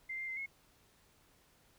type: tone with pitch steps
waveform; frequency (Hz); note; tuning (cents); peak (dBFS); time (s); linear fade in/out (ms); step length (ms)
sine; 2087 / 2102 / 2073 / 2173; C7 / C7 / C7 / C#7; -5 / +7 / -17 / -35; -38; 0.09-0.462; 10; 93
effects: pink hiss -68 dBFS RMS until 1.78 s